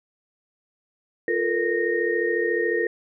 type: tone cluster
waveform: sine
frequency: 349.1 / 440.7 / 474.7 / 1853 Hz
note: F4 / A4 / A#4 / A#6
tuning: -1 / +3 / +31 / -11 cents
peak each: -26 dBFS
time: 1.28-2.87 s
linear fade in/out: 2 ms
effects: none